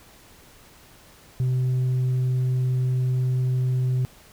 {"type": "tone", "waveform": "sine", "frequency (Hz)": 127.7, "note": "C3", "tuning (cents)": -42, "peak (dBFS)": -17, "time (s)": [1.4, 4.05], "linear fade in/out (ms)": 0, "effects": ["tanh soft clip ceiling -19 dBFS", "pink hiss -51 dBFS RMS until 4.32 s"]}